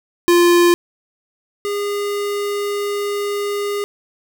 square tone pair in turn, 347.8 / 407.9 Hz, F4 / G#4, -7 / -31 cents, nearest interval minor third, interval 276 cents, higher second, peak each -10 / -20 dBFS, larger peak first, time 0.28-0.74 / 1.65-3.84 s, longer second, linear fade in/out 0 ms, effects none

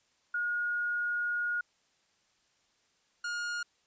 sine / 45% pulse tone pair in turn, 1437 / 1425.4 Hz, F6 / F6, +49 / +35 cents, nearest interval unison, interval 14 cents, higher first, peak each -29 / -33 dBFS, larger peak first, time 0.34-1.61 / 3.24-3.63 s, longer first, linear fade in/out 5 ms, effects white hiss -71 dBFS RMS until 3.86 s + resampled to 16000 Hz

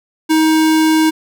square tone, 315.8 Hz, D#4, 26 cents sharp, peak -10 dBFS, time 0.29-1.11 s, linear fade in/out 20 ms, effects none

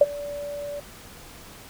sine tone with ADSR envelope, 578 Hz, D5, 28 cents flat, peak -8 dBFS, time 0.01-0.8 s, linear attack 4 ms, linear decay 33 ms, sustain -22 dB, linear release 6 ms, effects pink hiss -45 dBFS RMS until 1.69 s

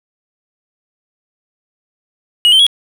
triangle tone with pitch steps, 2900 / 3108 / 3331 Hz, F#7 / G7 / G#7, -35 / -16 / +4 cents, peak -4 dBFS, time 2.45-2.666 s, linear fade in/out 0 ms, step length 72 ms, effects none

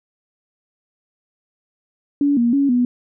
sine tone with pitch steps, 285.3 / 236.6 / 279.4 / 245.5 Hz, C#4 / A#3 / C#4 / B3, +50 / +26 / +14 / -10 cents, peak -13 dBFS, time 2.21-2.85 s, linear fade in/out 2 ms, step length 160 ms, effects none

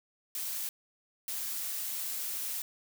blue noise bursts at uneven times, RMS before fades -36 dBFS, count 2, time 0.35-0.69 / 1.28-2.62 s, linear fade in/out 2 ms, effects none

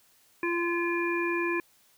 harmonic tone, 343.8 Hz, F4, 27 cents flat, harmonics 1 / 3 / 5 / 7, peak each -28 / -34 / -34 / -33 dBFS, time 0.43-1.6 s, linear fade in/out 2 ms, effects white hiss -63 dBFS RMS until 1.97 s

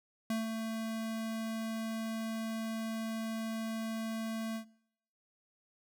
square tone with ADSR envelope, 223.3 Hz, A3, 26 cents sharp, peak -31 dBFS, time 0.3-4.65 s, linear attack 3 ms, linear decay 150 ms, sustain -5 dB, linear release 95 ms, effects noise-tail reverb RT60 0.8 s tail -24 dB re dry

